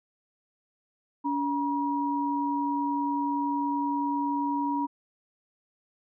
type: tone pair together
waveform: sine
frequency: 284.5 / 957 Hz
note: C#4 / A#5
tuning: +45 / +45 cents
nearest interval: octave + major sixth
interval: 2100 cents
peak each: -28 dBFS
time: 1.24-4.87 s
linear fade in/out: 20 ms
effects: none